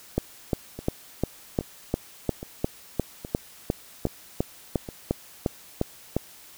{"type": "two click trains", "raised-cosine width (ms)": 2, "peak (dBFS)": [-9, -21], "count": [18, 6], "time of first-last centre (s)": [[0.18, 6.166], [0.79, 4.888]], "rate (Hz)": [2.84, 1.22], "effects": ["white hiss -49 dBFS RMS until 6.57 s"]}